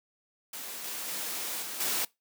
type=noise with level steps; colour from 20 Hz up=white; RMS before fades=-40 / -37 / -35 / -38 / -30 dBFS; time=0.53-2.05 s; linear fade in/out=5 ms; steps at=0.84 / 1.08 / 1.62 / 1.8 s; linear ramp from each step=5 ms; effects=noise-tail reverb RT60 0.2 s tail -23 dB re dry + high-pass 200 Hz 12 dB/octave